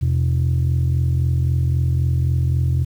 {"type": "tone pair together", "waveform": "sine", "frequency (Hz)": [83.8, 127.59], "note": ["E2", "C3"], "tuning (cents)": [29, -43], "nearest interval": "perfect fifth", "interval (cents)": 728, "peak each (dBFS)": -16, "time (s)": [0.01, 2.85], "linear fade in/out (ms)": 20, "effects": ["tanh soft clip ceiling -12 dBFS", "8-bit"]}